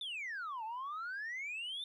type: exponential two-way sweep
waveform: sine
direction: down then up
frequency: 3632 to 856 to 3632 Hz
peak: -37 dBFS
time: 0.01-1.84 s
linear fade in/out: 2 ms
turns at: 0.64 s
effects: tanh soft clip ceiling -37 dBFS + 13-bit